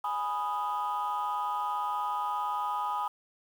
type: chord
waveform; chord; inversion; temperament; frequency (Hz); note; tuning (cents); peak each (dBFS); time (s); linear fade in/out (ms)
sine; G# minor; none; equal; 830.6 / 987.8 / 1244.5; G#5 / B5 / D#6; 0 / 0 / 0; -32; 0.04-3.08; 5
effects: tanh soft clip ceiling -24 dBFS + 9-bit